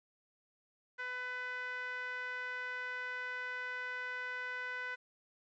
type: tone with band-pass filter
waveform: sawtooth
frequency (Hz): 500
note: B4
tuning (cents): +21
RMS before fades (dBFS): -41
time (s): 0.98-4.96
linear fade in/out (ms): 20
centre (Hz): 1700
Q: 8.6
effects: resampled to 16000 Hz + 12-bit